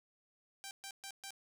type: tone bursts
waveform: 5% pulse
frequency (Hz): 785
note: G5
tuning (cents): +2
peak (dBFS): -33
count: 4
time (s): 0.64-1.306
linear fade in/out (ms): 0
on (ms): 69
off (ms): 130
effects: none